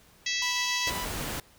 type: harmonic tone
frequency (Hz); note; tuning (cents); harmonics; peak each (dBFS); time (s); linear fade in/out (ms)
656; E5; -9; 3 / 4 / 5 / 6 / 7 / 8 / 9 / 10; -33 / -34 / -35 / -36 / -36 / -37 / -38 / -38; 0.26-0.9; 5
type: tone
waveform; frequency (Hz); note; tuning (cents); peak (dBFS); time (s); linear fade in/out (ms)
sawtooth; 987.8; B5; 0; -30; 0.42-1.05; 2
type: noise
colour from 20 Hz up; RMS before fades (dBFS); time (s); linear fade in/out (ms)
pink; -34; 0.87-1.4; 2
effects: pink hiss -58 dBFS RMS until 1.58 s